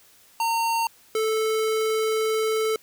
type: tone pair in turn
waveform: square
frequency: 916 / 438.7 Hz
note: A#5 / A4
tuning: -31 / -5 cents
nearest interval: octave + minor second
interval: 1274 cents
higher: first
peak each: -22 dBFS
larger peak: neither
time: 0.4-0.87 / 1.15-2.76 s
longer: second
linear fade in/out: 2 ms
effects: white hiss -55 dBFS RMS until 2.82 s